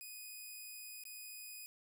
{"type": "tone with dropouts", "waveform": "5% pulse", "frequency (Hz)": 2489, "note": "D#7", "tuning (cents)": 0, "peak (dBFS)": -38, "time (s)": [0.01, 1.66], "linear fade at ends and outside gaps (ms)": 0, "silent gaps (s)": [1.037, 1.053], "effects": []}